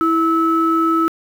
sine tone pair together, 327.7 / 1301.7 Hz, E4 / E6, -10 / -22 cents, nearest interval 2 octaves, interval 2388 cents, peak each -15 dBFS, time 0.01-1.08 s, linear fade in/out 0 ms, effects tanh soft clip ceiling -5 dBFS + 7-bit

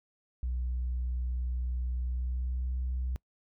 sine tone with pitch glide, 61.74 to 63.18 Hz, B1 to B1, 0 to +40 cents, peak -28 dBFS, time 0.43-3.16 s, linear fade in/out 0 ms, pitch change +40 cents, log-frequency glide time 2.01-2.71 s, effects noise-tail reverb RT60 0.1 s tail -26 dB re dry + tanh soft clip ceiling -27 dBFS

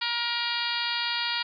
harmonic tone, 473.2 Hz, A#4, 26 cents sharp, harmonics 2 / 3 / 4 / 5 / 6 / 7 / 8 / 9 / 10, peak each -35 / -35 / -35 / -35 / -35 / -35 / -35 / -35 / -35 dBFS, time 0.01-1.43 s, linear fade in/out 10 ms, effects none

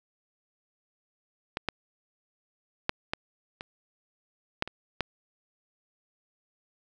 clicks, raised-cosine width 0.3 ms, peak -14 / -11 / -8 / -12 / -21 / -9 / -22 / -11 dBFS, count 8, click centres 1.571 / 1.687 / 2.894 / 3.135 / 3.609 / 4.624 / 4.676 / 5.007 s, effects none

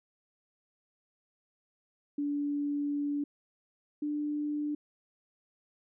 sine tone pair in turn, 288.8 / 296.1 Hz, D4 / D4, -29 / +14 cents, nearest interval unison, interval 43 cents, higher second, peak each -29 / -30 dBFS, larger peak first, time 2.18-3.24 / 4.02-4.75 s, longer first, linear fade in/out 5 ms, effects none

